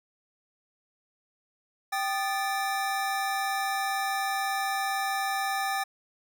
square tone cluster, 783 / 1225 / 1750 Hz, G5 / D#6 / A6, -2 / -27 / -10 cents, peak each -30 / -35 / -34 dBFS, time 1.92-5.84 s, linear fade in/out 10 ms, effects none

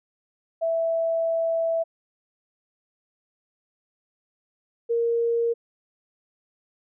sine tone pair in turn, 659.3 / 466.2 Hz, E5 / A#4, 0 / 0 cents, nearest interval tritone, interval 600 cents, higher first, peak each -21 / -20 dBFS, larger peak second, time 0.61-1.84 / 4.89-5.54 s, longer first, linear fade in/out 20 ms, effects none

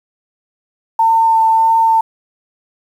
sine tone with vibrato, 899 Hz, A5, 37 cents sharp, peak -8 dBFS, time 0.99-2.01 s, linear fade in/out 5 ms, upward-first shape sine, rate 1.6 Hz, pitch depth 11 cents each way, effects 7-bit

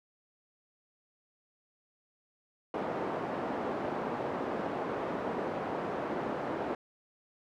pink band-pass noise, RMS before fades -35 dBFS, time 2.74-6.75 s, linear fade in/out 2 ms, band 290 to 940 Hz, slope 12 dB/octave, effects none

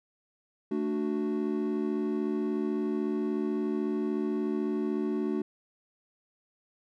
triangle chord, D major, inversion second, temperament equal, 220 / 293.7 / 370 Hz, A3 / D4 / F#4, 0 / 0 / 0 cents, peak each -30 dBFS, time 0.71-5.42 s, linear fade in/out 5 ms, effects none

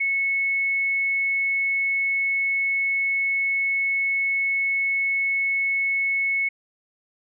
sine tone, 2200 Hz, C#7, 14 cents flat, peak -20 dBFS, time 0-6.49 s, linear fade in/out 10 ms, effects none

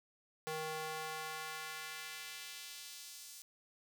square tone with high-pass filter sweep, 156.9 Hz, D#3, 15 cents sharp, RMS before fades -45 dBFS, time 0.47-3.42 s, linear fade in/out 0 ms, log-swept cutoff 450 to 6400 Hz, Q 0.94, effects none

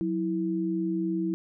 sine tone pair together, 183.63 / 327.2 Hz, F#3 / E4, -13 / -13 cents, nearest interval minor seventh, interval 1000 cents, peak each -30 / -27 dBFS, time 0.01-1.34 s, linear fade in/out 0 ms, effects none

